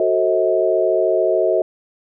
sine chord, F# diminished seventh, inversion none, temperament just, 370 / 444 / 532.8 / 639.4 Hz, F#4 / A4 / C5 / Eb5, 0 / +16 / +31 / +47 cents, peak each -19 / -21 / -22 / -17 dBFS, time 0-1.62 s, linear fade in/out 2 ms, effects none

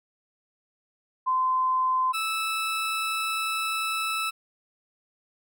sine / 20% pulse tone pair in turn, 1031 / 1311.2 Hz, C6 / E6, -26 / -10 cents, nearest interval major third, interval 416 cents, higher second, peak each -21 dBFS, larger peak neither, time 1.26-2.13 / 2.13-4.31 s, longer second, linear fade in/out 20 ms, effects none

